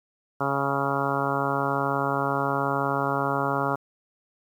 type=harmonic tone; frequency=138.9 Hz; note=C#3; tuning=4 cents sharp; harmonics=1 / 2 / 3 / 4 / 5 / 6 / 7 / 8 / 9 / 10; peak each=-32 / -32 / -32 / -32 / -32 / -32 / -32 / -32 / -32 / -32 dBFS; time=0.4-3.76 s; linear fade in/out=10 ms; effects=9-bit